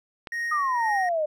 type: click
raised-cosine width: 0.3 ms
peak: -19 dBFS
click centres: 0.272 s
type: tone with tremolo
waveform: triangle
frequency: 1868 Hz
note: A#6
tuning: 3 cents sharp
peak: -24 dBFS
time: 0.32-1.09 s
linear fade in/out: 2 ms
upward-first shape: sine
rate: 2 Hz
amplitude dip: 60%
type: exponential sweep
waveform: sine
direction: down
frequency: 1251 to 594 Hz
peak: -22 dBFS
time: 0.51-1.26 s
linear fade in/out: 10 ms
effects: none